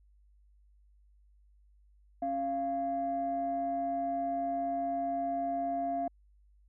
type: tone pair together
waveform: sine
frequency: 273.9 / 691 Hz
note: C#4 / F5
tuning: -21 / -19 cents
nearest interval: octave + major third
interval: 1602 cents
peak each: -36 / -30 dBFS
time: 2.22-6.08 s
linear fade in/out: 5 ms
effects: tanh soft clip ceiling -24 dBFS + added 50 Hz sine -60 dBFS peak until 6.68 s